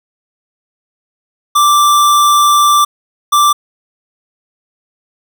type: tone bursts at uneven times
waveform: square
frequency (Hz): 1174.7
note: D6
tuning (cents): 0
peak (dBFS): -7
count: 2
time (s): 1.55-2.85 / 3.32-3.53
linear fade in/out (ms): 10
effects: none